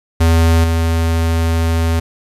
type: tone with level steps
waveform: square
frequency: 82.41 Hz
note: E2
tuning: in tune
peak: -9 / -13 dBFS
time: 0.2-2 s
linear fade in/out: 10 ms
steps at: 0.64 s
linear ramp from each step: 2 ms
effects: resampled to 32000 Hz + 7-bit